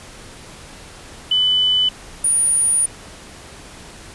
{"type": "tone pair in turn", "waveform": "sine", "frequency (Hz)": [3000, 9524], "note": ["F#7", "D9"], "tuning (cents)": [23, 23], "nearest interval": "octave + minor sixth", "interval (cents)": 2000, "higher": "second", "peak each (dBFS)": -13, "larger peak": "neither", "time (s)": [[1.31, 1.89], [2.24, 2.86]], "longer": "second", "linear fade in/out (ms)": 5, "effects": ["pink hiss -39 dBFS RMS until 4.14 s", "resampled to 24000 Hz"]}